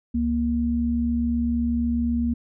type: tone pair together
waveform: sine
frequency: 69.3 / 236 Hz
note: C#2 / A#3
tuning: 0 / +22 cents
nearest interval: octave + major sixth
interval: 2122 cents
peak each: -27 / -21 dBFS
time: 0.14-2.34 s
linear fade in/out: 10 ms
effects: none